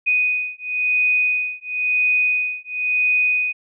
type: beating tone pair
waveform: sine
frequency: 2489 / 2489.97 Hz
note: D#7 / D#7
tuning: 0 / +1 cents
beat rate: 0.97 Hz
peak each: -20 dBFS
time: 0.06-3.53 s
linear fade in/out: 20 ms
effects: none